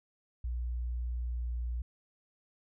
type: tone with pitch glide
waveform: sine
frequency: 60.2 to 59.75 Hz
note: B1 to A#1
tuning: -44 to +43 cents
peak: -31 dBFS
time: 0.44-1.82 s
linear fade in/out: 5 ms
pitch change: -13 cents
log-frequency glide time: 1.28-1.56 s
effects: tanh soft clip ceiling -28 dBFS